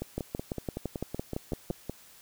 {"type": "two click trains", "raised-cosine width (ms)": 2, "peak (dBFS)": [-20, -18], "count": [11, 10], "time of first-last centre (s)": [[0.02, 1.896], [0.18, 1.703]], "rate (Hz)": [5.33, 5.91], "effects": ["white hiss -55 dBFS RMS until 2.21 s"]}